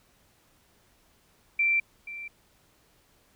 sine tone with echo, 2349 Hz, D7, in tune, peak -21 dBFS, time 1.59-1.8 s, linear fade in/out 5 ms, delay 480 ms, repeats 1, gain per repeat -15 dB, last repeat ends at 2.28 s, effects pink hiss -64 dBFS RMS until 3.35 s

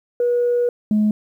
sine tone pair in turn, 483.8 / 212.2 Hz, B4 / G#3, -36 / +38 cents, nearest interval octave + major second, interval 1426 cents, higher first, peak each -14 / -12 dBFS, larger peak second, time 0.2-0.69 / 0.91-1.11 s, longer first, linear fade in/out 2 ms, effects tanh soft clip ceiling -11 dBFS + 9-bit

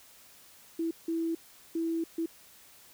sine tone bursts at uneven times, 329.6 Hz, E4, in tune, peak -28 dBFS, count 4, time 0.79-0.91 / 1.08-1.35 / 1.75-2.04 / 2.18-2.26 s, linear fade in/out 5 ms, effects white hiss -56 dBFS RMS until 2.93 s

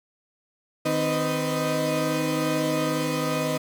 35% pulse tone cluster, 155.3 / 259.2 / 311.1 / 496.1 / 621 Hz, D#3 / C4 / D#4 / B4 / D#5, -3 / -16 / 0 / +8 / -3 cents, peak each -28 dBFS, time 0.85-3.58 s, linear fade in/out 10 ms, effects none

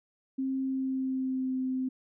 sine tone with pitch glide, 265.6 to 259.1 Hz, C4 to C4, +26 to -17 cents, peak -28 dBFS, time 0.38-1.89 s, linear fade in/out 10 ms, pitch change -43 cents, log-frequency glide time 0.62-1.56 s, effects none

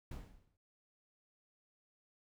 brown noise with exponential decay, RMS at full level -41 dBFS, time 0.11-0.57 s, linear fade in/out 5 ms, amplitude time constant 98 ms, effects none

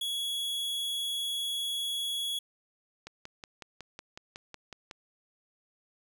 45% pulse tone, 3355 Hz, G#7, 17 cents sharp, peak -31 dBFS, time 0.01-2.39 s, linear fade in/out 5 ms
click train, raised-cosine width 0.2 ms, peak -25 dBFS, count 11, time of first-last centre 3.07-4.912 s, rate 5.43 Hz
effects none

